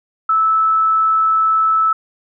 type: tone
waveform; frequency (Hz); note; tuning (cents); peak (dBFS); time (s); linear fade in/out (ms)
sine; 1309; E6; -13; -11; 0.29-1.93; 5
effects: none